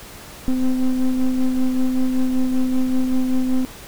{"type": "ring-modulated tone", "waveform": "triangle", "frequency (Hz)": 129.6, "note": "C3", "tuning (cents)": -16, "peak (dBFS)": -10, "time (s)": [0.48, 3.65], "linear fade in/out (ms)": 0, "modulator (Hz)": 127, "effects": ["pink hiss -39 dBFS RMS until 3.87 s"]}